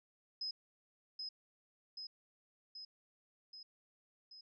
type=tone with echo; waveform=sine; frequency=5080 Hz; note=D#8; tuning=35 cents sharp; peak=-38 dBFS; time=0.41-0.51 s; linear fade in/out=5 ms; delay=780 ms; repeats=5; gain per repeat=-3 dB; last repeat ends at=4.41 s; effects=none